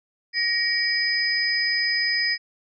sine tone cluster, 1885 / 2283 / 5000 Hz, A#6 / D7 / D#8, +19 / -50 / +8 cents, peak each -24 / -29 / -23 dBFS, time 0.33-2.38 s, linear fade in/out 50 ms, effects none

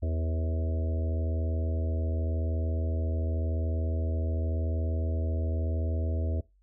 harmonic tone with a mistuned harmonic, 80.9 Hz, E2, 32 cents flat, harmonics 1 / 3 / 4 / 5 / 6 / 7 / 8, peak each -27 / -40 / -42 / -45 / -46 / -45 / -43 dBFS, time 0.02-6.41 s, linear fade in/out 10 ms, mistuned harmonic 7, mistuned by -40 cents, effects noise-tail reverb RT60 0.2 s tail -19 dB re dry + added 48 Hz sine -61 dBFS peak until 6.62 s

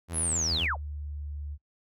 sawtooth tone with vibrato, 82 Hz, E2, 9 cents flat, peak -29 dBFS, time 0.08-0.68 s, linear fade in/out 50 ms, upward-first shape sine, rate 7.8 Hz, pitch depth 79 cents each way
sine linear sweep, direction down, 11175 to 433.1 Hz, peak -26 dBFS, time 0.13-0.77 s, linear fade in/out 50 ms
sine tone with pitch glide, 74 to 72.94 Hz, D2 to D2, +14 to -11 cents, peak -34 dBFS, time 0.49-1.58 s, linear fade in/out 50 ms, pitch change -25 cents, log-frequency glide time 0.64-1.34 s
effects noise-tail reverb RT60 0.1 s tail -23 dB re dry

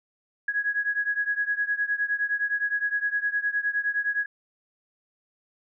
sine beating tone pair, 1661.2 / 1670.9 Hz, G#6 / G#6, 0 / +10 cents, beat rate 9.7 Hz, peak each -26 / -28 dBFS, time 0.48-4.26 s, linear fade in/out 5 ms, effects none

